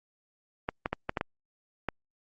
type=clicks; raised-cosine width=0.5 ms; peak=-14 dBFS; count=7; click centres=0.689 / 0.859 / 0.93 / 1.094 / 1.172 / 1.211 / 1.887 s; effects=Opus 48 kbps